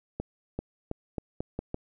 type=accelerating click train; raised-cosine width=2 ms; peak=-18 dBFS; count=7; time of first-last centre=0.2-1.744 s; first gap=390 ms; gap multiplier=0.83; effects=none